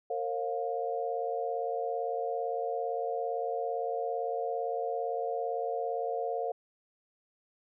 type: tone cluster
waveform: sine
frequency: 459.3 / 537 / 708 Hz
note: A#4 / C5 / F5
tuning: -26 / +45 / +23 cents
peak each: -34 / -36 / -34 dBFS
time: 0.1-6.52 s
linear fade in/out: 5 ms
effects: none